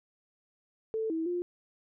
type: tone with pitch steps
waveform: sine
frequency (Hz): 442.3 / 324 / 352.6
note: A4 / E4 / F4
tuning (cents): +9 / -30 / +17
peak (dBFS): -29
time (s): 0.94-1.42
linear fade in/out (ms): 0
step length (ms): 160
effects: none